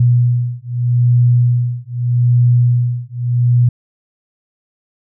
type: beating tone pair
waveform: sine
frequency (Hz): 121.3 / 122.11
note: B2 / B2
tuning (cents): -31 / -19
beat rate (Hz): 0.81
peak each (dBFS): -13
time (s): 0-3.69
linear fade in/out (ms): 5
effects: none